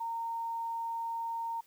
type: tone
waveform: sine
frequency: 920 Hz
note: A#5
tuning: 23 cents flat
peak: -33 dBFS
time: 0-1.61 s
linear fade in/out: 10 ms
effects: white hiss -65 dBFS RMS until 1.66 s